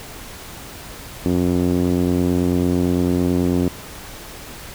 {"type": "tone with low-pass filter", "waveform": "5% pulse", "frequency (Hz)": 89, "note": "F2", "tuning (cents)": 33, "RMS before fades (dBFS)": -18, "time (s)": [1.26, 3.68], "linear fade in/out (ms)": 0, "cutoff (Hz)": 290, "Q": 1.7, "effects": ["pink hiss -36 dBFS RMS until 4.74 s"]}